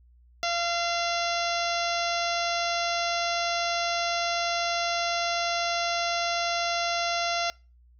harmonic tone, 687 Hz, F5, 29 cents flat, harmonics 1 / 2 / 3 / 4 / 5 / 6 / 7 / 8 / 9, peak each -29 / -32 / -34 / -35 / -36 / -37 / -37 / -38 / -39 dBFS, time 0.43-7.5 s, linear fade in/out 0 ms, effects noise-tail reverb RT60 0.3 s tail -24 dB re dry + added 60 Hz sine -54 dBFS peak until 7.99 s

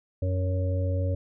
harmonic tone with a mistuned harmonic, 92.5 Hz, F#2, in tune, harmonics 1 / 3 / 5 / 6, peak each -24 / -37 / -39 / -34 dBFS, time 0.22-1.15 s, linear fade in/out 5 ms, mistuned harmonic 1, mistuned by -26 cents, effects none

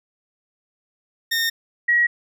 20% pulse / sine tone pair in turn, 1833 / 1908.4 Hz, A#6 / A#6, -30 / +40 cents, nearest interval minor second, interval 70 cents, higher second, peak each -14 dBFS, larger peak neither, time 1.31-1.5 / 1.88-2.07 s, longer neither, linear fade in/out 10 ms, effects none

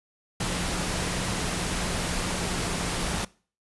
sine tone in noise, 177.8 Hz, F3, 31 cents sharp, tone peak -35 dBFS, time 0.4-3.25 s, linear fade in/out 5 ms, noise pink, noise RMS -29 dBFS, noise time 0.4-3.25 s, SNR -9 dB, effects noise-tail reverb RT60 0.4 s tail -22 dB re dry + resampled to 24000 Hz

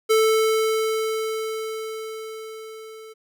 square tone with level ramp, 440 Hz, A4, in tune, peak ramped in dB -15 to -40 dBFS, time 0.09-3.14 s, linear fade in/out 20 ms, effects none

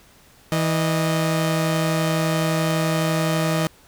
sawtooth tone pair together, 162.2 / 617 Hz, E3 / D#5, -28 / -15 cents, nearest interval octave + major seventh, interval 2313 cents, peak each -16 / -21 dBFS, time 0.52-3.67 s, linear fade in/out 0 ms, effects pink hiss -52 dBFS RMS until 3.87 s

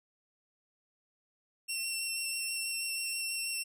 15% pulse tone with vibrato, 2714 Hz, E7, 50 cents sharp, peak -26 dBFS, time 1.68-3.64 s, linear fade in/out 20 ms, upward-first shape sine, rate 6.2 Hz, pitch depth 11 cents each way, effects none

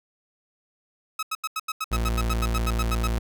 sawtooth tone bursts, 1282 Hz, E6, 49 cents flat, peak -22 dBFS, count 16, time 1.19-3.073 s, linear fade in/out 5 ms, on 38 ms, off 85 ms
40% pulse tone, 57 Hz, A#1, 38 cents flat, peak -22 dBFS, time 1.91-3.19 s, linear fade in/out 10 ms
effects none

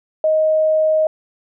sine tone, 626 Hz, D#5, 10 cents sharp, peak -12 dBFS, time 0.24-1.07 s, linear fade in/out 2 ms, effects none

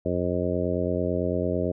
harmonic tone, 89 Hz, F2, 33 cents sharp, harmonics 1 / 2 / 3 / 4 / 5 / 6 / 7, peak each -31 / -31 / -31 / -31 / -31 / -31 / -31 dBFS, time 0.05-1.72 s, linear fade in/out 10 ms, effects none

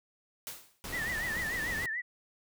white noise with exponential decay, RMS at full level -38 dBFS, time 0.47-0.82 s, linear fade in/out 0 ms, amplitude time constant 74 ms
pink noise, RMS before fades -40 dBFS, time 0.84-1.86 s, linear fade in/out 2 ms
sine tone with vibrato, 1864.7 Hz, A#6, in tune, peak -32 dBFS, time 0.92-2.02 s, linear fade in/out 20 ms, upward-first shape triangle, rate 6.8 Hz, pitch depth 140 cents each way
effects none

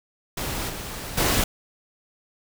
pink noise with level steps, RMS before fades -29 / -34 / -21 dBFS, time 0.37-1.44 s, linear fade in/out 5 ms, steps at 0.69 / 1.17 s, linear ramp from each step 10 ms, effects none

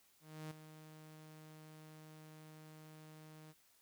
sawtooth tone with ADSR envelope, 155.56 Hz, D#3, in tune, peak -40 dBFS, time 0.2-3.54 s, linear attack 310 ms, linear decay 5 ms, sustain -11 dB, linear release 38 ms, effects white hiss -71 dBFS RMS until 3.81 s

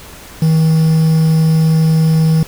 triangle tone with quantisation, 159.8 Hz, D#3, 47 cents sharp, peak -6 dBFS, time 0.42-2.43 s, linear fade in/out 2 ms, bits 5, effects pink hiss -35 dBFS RMS until 2.47 s

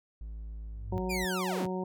triangle tone, 54.1 Hz, A1, 29 cents flat, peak -36 dBFS, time 0.21-1.25 s, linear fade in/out 0 ms
sine tone with exponential growth, 101 Hz, G#2, 48 cents flat, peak -29 dBFS, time 0.64-0.98 s, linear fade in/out 0 ms, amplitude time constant 73 ms
harmonic tone, 185 Hz, F#3, in tune, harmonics 1 / 2 / 3 / 4 / 5, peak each -34 / -35 / -41 / -43 / -41 dBFS, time 0.92-1.84 s, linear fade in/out 5 ms
sawtooth linear sweep, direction down, 2489 to 51.91 Hz, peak -30 dBFS, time 1.09-1.67 s, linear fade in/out 20 ms
effects none

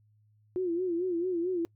sine tone with vibrato, 353.1 Hz, F4, 19 cents sharp, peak -27 dBFS, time 0.56-1.65 s, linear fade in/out 0 ms, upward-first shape sine, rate 4.5 Hz, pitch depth 100 cents each way, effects noise-tail reverb RT60 0.1 s tail -25 dB re dry + added 106 Hz sine -62 dBFS peak until 1.75 s

